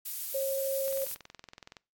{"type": "noise", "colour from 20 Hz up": "violet", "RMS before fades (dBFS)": -35, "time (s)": [0.05, 1.15], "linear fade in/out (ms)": 10}
{"type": "tone", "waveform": "sine", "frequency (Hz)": 542, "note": "C#5", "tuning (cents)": -39, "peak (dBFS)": -28, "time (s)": [0.34, 1.05], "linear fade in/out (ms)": 10}
{"type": "click train", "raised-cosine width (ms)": 0.2, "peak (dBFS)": -29, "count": 20, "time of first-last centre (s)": [0.88, 1.768], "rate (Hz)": 21.4}
{"effects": ["noise-tail reverb RT60 0.3 s tail -23 dB re dry", "AAC 64 kbps"]}